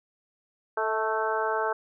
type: harmonic tone with a mistuned harmonic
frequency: 220 Hz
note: A3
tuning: in tune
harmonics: 2 / 3 / 4 / 5 / 6 / 7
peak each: -30 / -32 / -30 / -34 / -33 / -33 dBFS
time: 0.77-1.73 s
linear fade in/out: 5 ms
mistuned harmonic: 3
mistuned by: -24 cents
effects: none